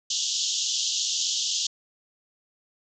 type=band-pass noise; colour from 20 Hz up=white; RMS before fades=-27 dBFS; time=0.1-1.67 s; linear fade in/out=5 ms; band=2900 to 7100 Hz; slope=96 dB/octave; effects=none